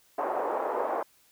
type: band-pass noise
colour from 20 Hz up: white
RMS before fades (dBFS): -30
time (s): 0.18-1.03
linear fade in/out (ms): 5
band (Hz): 390 to 960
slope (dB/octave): 24
effects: white hiss -63 dBFS RMS until 1.31 s